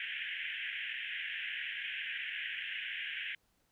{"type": "band-pass noise", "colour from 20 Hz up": "pink", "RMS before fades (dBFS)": -40, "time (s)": [0, 3.35], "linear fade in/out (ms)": 2, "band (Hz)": [1600, 3200], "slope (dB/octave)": 96, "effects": ["pink hiss -75 dBFS RMS until 3.71 s"]}